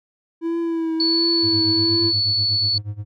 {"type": "tone with vibrato", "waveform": "triangle", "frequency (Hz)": 329.6, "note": "E4", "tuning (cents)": 0, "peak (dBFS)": -18, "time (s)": [0.41, 2.13], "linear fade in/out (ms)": 50, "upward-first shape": "triangle", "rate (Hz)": 1.4, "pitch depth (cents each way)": 40}
{"type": "tone", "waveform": "sine", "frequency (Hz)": 4435, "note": "C#8", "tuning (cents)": 0, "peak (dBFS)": -17, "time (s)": [1, 2.78], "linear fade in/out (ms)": 2}
{"type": "tone with tremolo", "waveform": "triangle", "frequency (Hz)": 103.8, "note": "G#2", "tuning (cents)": 0, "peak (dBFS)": -21, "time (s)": [1.42, 3.05], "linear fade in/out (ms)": 50, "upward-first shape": "sine", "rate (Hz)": 8.3, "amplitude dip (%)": 90}
{"effects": []}